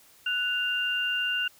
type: tone pair together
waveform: sine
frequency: 1480.1 / 2794 Hz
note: F#6 / F7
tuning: 0 / 0 cents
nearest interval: major seventh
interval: 1100 cents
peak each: -29 / -27 dBFS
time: 0.26-1.48 s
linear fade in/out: 5 ms
effects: white hiss -57 dBFS RMS until 1.59 s